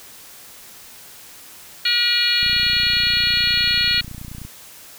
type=harmonic tone; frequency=480 Hz; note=B4; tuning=49 cents flat; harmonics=3 / 4 / 5 / 6 / 7 / 8 / 9; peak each=-27 / -26 / -23 / -23 / -27 / -25 / -19 dBFS; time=1.85-4.01 s; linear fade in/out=5 ms
type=click train; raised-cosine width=5 ms; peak=-22 dBFS; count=61; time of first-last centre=2.43-4.45 s; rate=29.7 Hz
effects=white hiss -42 dBFS RMS until 4.98 s